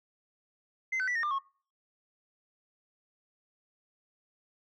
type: tone with pitch steps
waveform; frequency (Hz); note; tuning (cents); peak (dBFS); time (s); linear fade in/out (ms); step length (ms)
sine; 2066 / 1521 / 1963 / 1841 / 1194 / 1092; C7 / F#6 / B6 / A#6 / D6 / C#6; -22 / +47 / -11 / -22 / +28 / -26; -26; 0.92-1.388; 10; 78
effects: noise-tail reverb RT60 0.4 s tail -23 dB re dry + tanh soft clip ceiling -27 dBFS